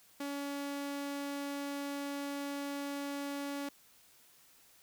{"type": "tone", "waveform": "sawtooth", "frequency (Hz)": 282.7, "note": "C#4", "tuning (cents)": 34, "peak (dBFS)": -33, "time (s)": [0.2, 3.69], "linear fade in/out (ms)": 5, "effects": ["white hiss -63 dBFS RMS until 4.82 s"]}